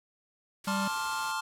white noise, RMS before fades -44 dBFS, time 0.64-1.32 s, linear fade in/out 5 ms
square chord, D minor seventh, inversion second, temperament equal with one note detuned, 880 / 1057.4 / 1174.7 / 1396.9 Hz, A5 / C6 / D6 / F6, 0 / +18 / 0 / 0 cents, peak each -36 / -37 / -41 / -36 dBFS, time 0.67-1.41 s, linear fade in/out 10 ms
square tone, 196 Hz, G3, in tune, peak -31 dBFS, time 0.67-0.88 s, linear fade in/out 5 ms
effects low-pass 11000 Hz 12 dB/octave

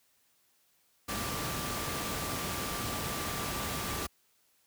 sine tone in noise, 1174.7 Hz, D6, in tune, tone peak -42 dBFS, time 1.08-4.07 s, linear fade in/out 10 ms, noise pink, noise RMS -35 dBFS, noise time 1.08-4.07 s, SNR -10 dB, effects white hiss -70 dBFS RMS until 4.66 s + high-pass 60 Hz 12 dB/octave

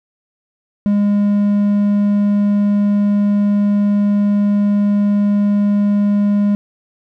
triangle tone, 204.4 Hz, G#3, 27 cents flat, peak -9 dBFS, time 0.86-6.55 s, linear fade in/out 0 ms, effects none

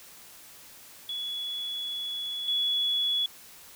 sine tone pair in turn, 3389 / 3389 Hz, G#7 / G#7, +34 / +34 cents, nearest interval unison, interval 0 cents, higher neither, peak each -31 / -24 dBFS, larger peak second, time 1.09-2.48 / 2.48-3.26 s, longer first, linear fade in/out 2 ms, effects white hiss -50 dBFS RMS until 3.75 s

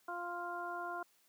harmonic tone, 349.2 Hz, F4, in tune, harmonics 1 / 2 / 3 / 4, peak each -47 / -43 / -44 / -44 dBFS, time 0.08-1.03 s, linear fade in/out 5 ms, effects white hiss -71 dBFS RMS until 1.28 s + high-pass 150 Hz 12 dB/octave

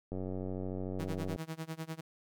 click train, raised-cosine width 2 ms, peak -26 dBFS, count 117, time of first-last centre 0.12-1.361 s, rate 93.5 Hz
sawtooth tone with tremolo, 160.8 Hz, E3, 43 cents flat, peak -32 dBFS, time 0.99-2.01 s, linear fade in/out 10 ms, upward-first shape sine, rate 10 Hz, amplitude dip 95%
effects none

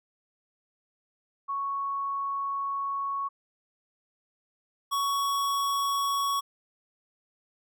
sine / square tone pair in turn, 1108.7 / 1117.1 Hz, C#6 / C#6, 0 / +13 cents, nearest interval unison, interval 13 cents, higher second, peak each -28 / -26 dBFS, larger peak second, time 1.48-3.29 / 4.91-6.41 s, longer first, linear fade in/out 20 ms, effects none

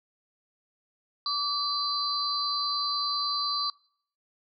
sine tone cluster, 1158 / 4080 / 4634 Hz, D6 / C8 / D8, -25 / -44 / -24 cents, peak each -31 dBFS, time 1.26-3.7 s, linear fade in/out 2 ms, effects noise-tail reverb RT60 0.6 s tail -24 dB re dry

